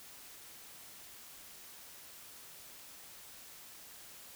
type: silence
effects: white hiss -53 dBFS RMS until 4.35 s